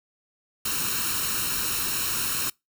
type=noise with comb filter; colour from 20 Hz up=white; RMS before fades=-27 dBFS; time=0.65-2.5 s; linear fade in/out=5 ms; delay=0.73 ms; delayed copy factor=+0.7; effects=noise-tail reverb RT60 0.2 s tail -26 dB re dry